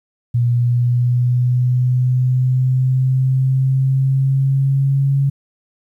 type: linear sweep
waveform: sine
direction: up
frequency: 119.9 to 138.6 Hz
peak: -12 dBFS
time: 0.34-5.3 s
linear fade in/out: 10 ms
effects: 9-bit